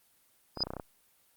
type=tone with exponential growth; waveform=sine; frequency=4978 Hz; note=D#8; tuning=in tune; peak=-22 dBFS; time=0.55-0.63 s; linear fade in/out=2 ms; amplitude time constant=16 ms
type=clicks; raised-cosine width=1 ms; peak=-23 dBFS; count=8; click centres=0.573 / 0.606 / 0.637 / 0.67 / 0.705 / 0.736 / 0.767 / 0.798 s
effects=white hiss -67 dBFS RMS until 1.36 s + Opus 32 kbps